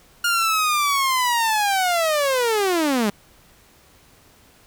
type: linear sweep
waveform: sawtooth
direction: down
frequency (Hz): 1422 to 196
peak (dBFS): -14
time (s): 0.24-3.1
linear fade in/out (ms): 5
effects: pink hiss -53 dBFS RMS until 4.66 s